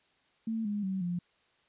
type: tone with pitch steps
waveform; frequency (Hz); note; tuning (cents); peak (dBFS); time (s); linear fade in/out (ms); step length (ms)
sine; 223.9 / 206.5 / 190.46 / 175.67; A3 / G#3 / G3 / F3; +30 / -10 / -50 / +10; -30; 0.47-1.19; 5; 180
effects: white hiss -69 dBFS RMS until 1.68 s + resampled to 8000 Hz